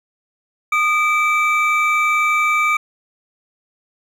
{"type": "tone pair together", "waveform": "triangle", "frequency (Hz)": [1229.3, 2319], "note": ["D#6", "D7"], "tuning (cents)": [-21, -22], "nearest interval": "major seventh", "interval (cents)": 1099, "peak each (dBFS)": -15, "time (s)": [0.72, 2.77], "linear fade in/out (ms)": 5, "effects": []}